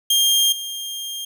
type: tone with level steps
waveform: sawtooth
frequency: 3209 Hz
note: G7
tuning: 40 cents sharp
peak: -11 / -24 dBFS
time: 0.1-1.25 s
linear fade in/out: 5 ms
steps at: 0.52 s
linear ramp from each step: 5 ms
effects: none